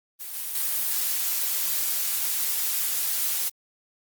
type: noise with level steps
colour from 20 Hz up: blue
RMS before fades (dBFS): -36 / -32 / -26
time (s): 0.19-3.5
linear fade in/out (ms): 20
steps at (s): 0.34 / 0.55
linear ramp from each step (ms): 2
effects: Opus 32 kbps